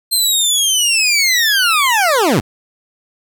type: linear sweep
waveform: 20% pulse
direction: down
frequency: 4186 to 79.3 Hz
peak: -6 dBFS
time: 0.11-2.41 s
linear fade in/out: 20 ms
effects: none